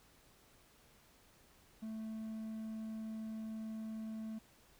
triangle tone, 220 Hz, A3, in tune, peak -39 dBFS, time 1.82-4.39 s, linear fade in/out 10 ms, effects pink hiss -66 dBFS RMS until 4.79 s

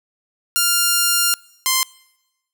5% pulse tone pair in turn, 1400 / 1043.4 Hz, F6 / C6, +4 / -5 cents, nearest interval perfect fourth, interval 509 cents, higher first, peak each -3 dBFS, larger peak neither, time 0.56-1.34 / 1.66-1.83 s, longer first, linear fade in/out 0 ms, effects noise-tail reverb RT60 1.0 s tail -25 dB re dry

